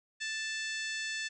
harmonic tone, 880 Hz, A5, in tune, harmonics 2 / 3 / 4 / 5 / 6 / 7 / 8 / 9, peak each -37 / -41 / -43 / -45 / -47 / -48 / -49 / -50 dBFS, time 0.2-1.29 s, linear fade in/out 20 ms, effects none

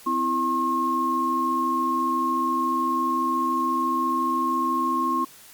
sine tone cluster, 256.1 / 330.2 / 1076 Hz, C4 / E4 / C6, -37 / +3 / +48 cents, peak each -29 / -29 / -22 dBFS, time 0.06-5.25 s, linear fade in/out 10 ms, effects white hiss -48 dBFS RMS until 5.53 s + Opus 48 kbps

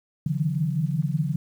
sine tone cluster, 140.8 / 154.4 / 159.8 / 180 Hz, C#3 / D#3 / D#3 / F#3, +27 / -13 / +47 / -47 cents, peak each -26 / -31 / -26 / -30 dBFS, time 0.26-1.36 s, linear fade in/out 5 ms, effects 9-bit

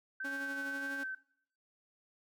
sine tone with vibrato, 1543 Hz, G6, 28 cents flat, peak -37 dBFS, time 0.2-1.15 s, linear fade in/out 5 ms, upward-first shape triangle, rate 1.7 Hz, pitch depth 21 cents each way
sawtooth tone with tremolo, 277.2 Hz, C#4, in tune, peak -37 dBFS, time 0.24-1.04 s, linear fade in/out 10 ms, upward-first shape sine, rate 12 Hz, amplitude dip 40%
effects noise-tail reverb RT60 0.6 s tail -20 dB re dry

